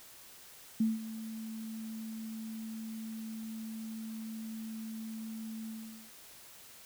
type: tone with ADSR envelope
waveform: sine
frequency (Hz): 221.8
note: A3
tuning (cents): +14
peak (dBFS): -24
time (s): 0.8-6.11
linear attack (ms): 6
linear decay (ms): 180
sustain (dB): -15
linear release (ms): 430
effects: white hiss -54 dBFS RMS until 6.85 s